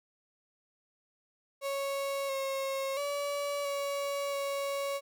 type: tone with pitch steps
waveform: 35% pulse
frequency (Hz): 553 / 541 / 572 / 563 / 558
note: C#5 / C#5 / D5 / C#5 / C#5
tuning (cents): -4 / -42 / -46 / +27 / +11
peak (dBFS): -30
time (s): 1.61-5.01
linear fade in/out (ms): 50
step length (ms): 680
effects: none